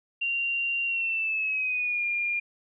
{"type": "tone with pitch glide", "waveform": "sine", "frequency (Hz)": [2767, 2409], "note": ["F7", "D7"], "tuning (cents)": [-17, 43], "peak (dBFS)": -25, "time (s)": [0.21, 2.4], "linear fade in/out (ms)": 10, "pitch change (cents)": -240, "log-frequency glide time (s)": [0.85, 2.05], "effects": []}